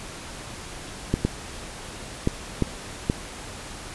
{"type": "clicks", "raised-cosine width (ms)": 3, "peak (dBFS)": -7, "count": 5, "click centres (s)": [1.14, 1.25, 2.274, 2.623, 3.099], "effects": ["pink hiss -38 dBFS RMS until 3.94 s", "resampled to 24000 Hz"]}